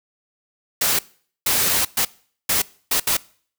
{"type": "noise bursts at uneven times", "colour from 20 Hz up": "white", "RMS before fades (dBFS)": -19, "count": 6, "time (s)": [[0.81, 0.99], [1.46, 1.85], [1.97, 2.05], [2.49, 2.62], [2.91, 3], [3.07, 3.17]], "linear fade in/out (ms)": 5, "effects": ["noise-tail reverb RT60 0.5 s tail -22 dB re dry"]}